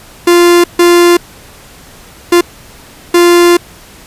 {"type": "tone bursts at uneven times", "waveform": "45% pulse", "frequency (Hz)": 347.9, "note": "F4", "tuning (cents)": -7, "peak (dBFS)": -3, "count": 4, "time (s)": [[0.27, 0.64], [0.79, 1.17], [2.32, 2.41], [3.14, 3.57]], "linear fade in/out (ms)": 5, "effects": ["pink hiss -36 dBFS RMS until 4.06 s", "resampled to 32000 Hz"]}